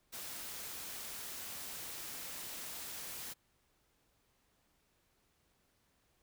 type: noise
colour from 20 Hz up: white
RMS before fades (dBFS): -45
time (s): 0.12-3.34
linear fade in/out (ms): 20
effects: pink hiss -75 dBFS RMS until 6.22 s